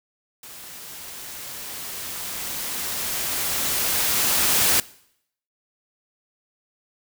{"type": "noise with level ramp", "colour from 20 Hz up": "white", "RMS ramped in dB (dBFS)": [-41, -18], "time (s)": [0.43, 4.8], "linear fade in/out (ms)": 2, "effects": ["noise-tail reverb RT60 0.7 s tail -21 dB re dry"]}